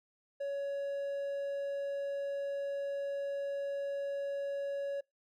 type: tone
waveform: triangle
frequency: 560 Hz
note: C#5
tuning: 18 cents sharp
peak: -32 dBFS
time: 0.4-5.01 s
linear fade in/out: 10 ms
effects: noise-tail reverb RT60 0.2 s tail -26 dB re dry